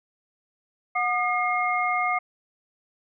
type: tone cluster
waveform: sine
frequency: 729 / 1216 / 2138 Hz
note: F#5 / D#6 / C7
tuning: -26 / -40 / +37 cents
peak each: -26 dBFS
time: 0.95-2.19 s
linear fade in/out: 10 ms
effects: none